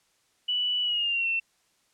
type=tone with pitch glide; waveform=sine; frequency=2960 to 2699 Hz; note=F#7 to E7; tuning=0 to +40 cents; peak=-24 dBFS; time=0.48-1.4 s; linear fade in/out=10 ms; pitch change=-160 cents; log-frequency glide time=0.82-1.28 s; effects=white hiss -68 dBFS RMS until 1.93 s + low-pass 9000 Hz 12 dB/octave